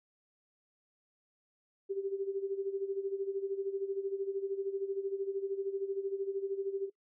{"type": "tone with tremolo", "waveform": "sine", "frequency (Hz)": 392, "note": "G4", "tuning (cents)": 0, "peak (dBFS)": -30, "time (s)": [1.89, 6.9], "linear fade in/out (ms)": 20, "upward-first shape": "sine", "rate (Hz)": 13, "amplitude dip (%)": 75, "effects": ["noise-tail reverb RT60 0.1 s tail -21 dB re dry"]}